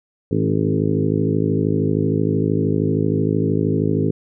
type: harmonic tone with a mistuned harmonic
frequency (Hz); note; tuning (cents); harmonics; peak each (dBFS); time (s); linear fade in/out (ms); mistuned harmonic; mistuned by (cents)
53; G#1; +36; 2 / 3 / 4 / 5 / 6 / 7 / 8 / 9; -23 / -21 / -26 / -23 / -26 / -26 / -24 / -31; 0.31-4.11; 5; 6; -20
effects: none